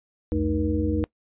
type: tone cluster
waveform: sine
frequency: 68.2 / 89.1 / 216.9 / 308.7 / 476.9 Hz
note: C#2 / F2 / A3 / D#4 / A#4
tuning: -28 / +35 / -25 / -14 / +39 cents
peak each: -30 / -27 / -30 / -25 / -30 dBFS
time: 0.32-1.04 s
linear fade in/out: 0 ms
effects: noise-tail reverb RT60 0.1 s tail -23 dB re dry + resampled to 8000 Hz